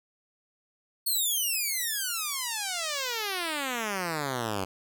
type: exponential sweep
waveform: 5% pulse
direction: down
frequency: 4408 to 91.8 Hz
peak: -18 dBFS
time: 1.06-4.65 s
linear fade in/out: 10 ms
effects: none